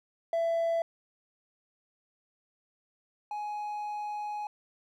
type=tone pair in turn; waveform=triangle; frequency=667 / 836.4 Hz; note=E5 / G#5; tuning=+20 / +12 cents; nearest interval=major third; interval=392 cents; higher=second; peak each=-23 / -31 dBFS; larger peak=first; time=0.33-0.82 / 3.31-4.47 s; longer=second; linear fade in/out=2 ms; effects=tanh soft clip ceiling -20 dBFS